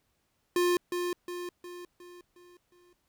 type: tone with echo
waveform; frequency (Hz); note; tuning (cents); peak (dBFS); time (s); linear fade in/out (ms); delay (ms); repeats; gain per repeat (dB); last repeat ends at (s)
square; 353.6; F4; +22; -24; 0.56-0.77; 2; 360; 6; -6; 2.93
effects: pink hiss -75 dBFS RMS until 3.08 s